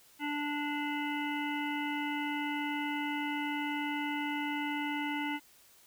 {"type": "harmonic tone", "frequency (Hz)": 293.2, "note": "D4", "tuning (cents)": -3, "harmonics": [1, 3, 5, 7, 9, 10], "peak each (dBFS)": [-35, -38, -43, -39, -46, -45], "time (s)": [0.19, 5.4], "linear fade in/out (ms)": 50, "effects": ["white hiss -61 dBFS RMS until 5.86 s"]}